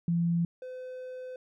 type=tone pair in turn; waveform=sine / triangle; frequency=170 / 509.4 Hz; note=F3 / C5; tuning=-46 / -46 cents; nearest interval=octave + perfect fifth; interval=1900 cents; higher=second; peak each=-24 / -36 dBFS; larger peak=first; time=0.08-0.45 / 0.62-1.36 s; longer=second; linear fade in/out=2 ms; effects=none